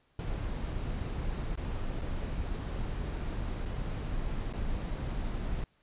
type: noise with dropouts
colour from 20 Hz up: brown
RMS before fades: -34 dBFS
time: 0.19-5.64 s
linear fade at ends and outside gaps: 2 ms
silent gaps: 1.556-1.574 / 2.013-2.017 / 3.653-3.657 / 4.528-4.535 s
effects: pink hiss -70 dBFS RMS until 5.82 s + resampled to 8000 Hz